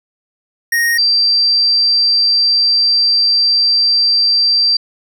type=tone pair in turn; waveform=square / sine; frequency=1864.7 / 4699 Hz; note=A#6 / D8; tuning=0 / 0 cents; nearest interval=octave + major third; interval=1600 cents; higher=second; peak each=-12 / -9 dBFS; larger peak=second; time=0.72-0.98 / 0.98-4.77 s; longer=second; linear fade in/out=5 ms; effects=none